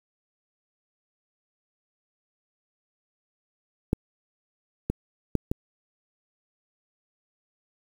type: clicks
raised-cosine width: 3 ms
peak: -8 / -12 / -9 / -12 dBFS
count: 4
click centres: 3.931 / 4.9 / 5.353 / 5.515 s
effects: 7-bit